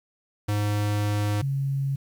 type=tone pair in turn; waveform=square / sine; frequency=103.83 / 137.44 Hz; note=G#2 / C#3; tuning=0 / -14 cents; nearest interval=perfect fourth; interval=486 cents; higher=second; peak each=-23 dBFS; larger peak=neither; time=0.48-1.42 / 1.42-1.96 s; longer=first; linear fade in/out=10 ms; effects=9-bit